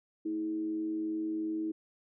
sine tone with frequency modulation, 320 Hz, D#4, 49 cents sharp, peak -31 dBFS, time 0.25-1.72 s, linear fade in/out 10 ms, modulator 97.2 Hz, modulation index 0.33, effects none

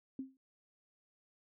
sine tone with exponential decay, 265 Hz, C4, 22 cents sharp, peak -35 dBFS, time 0.19-0.37 s, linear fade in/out 2 ms, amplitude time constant 39 ms, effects none

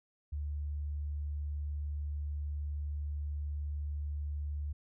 sine tone, 73.42 Hz, D2, in tune, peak -34 dBFS, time 0.32-4.73 s, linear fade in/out 10 ms, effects none

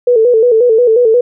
sine tone with vibrato, 466.2 Hz, A#4, in tune, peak -5 dBFS, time 0.07-1.21 s, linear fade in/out 5 ms, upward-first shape square, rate 5.6 Hz, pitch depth 85 cents each way, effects none

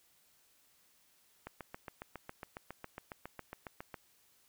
click train, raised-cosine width 0.5 ms, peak -28 dBFS, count 19, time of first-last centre 1.47-3.943 s, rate 7.28 Hz, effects white hiss -69 dBFS RMS until 4.48 s

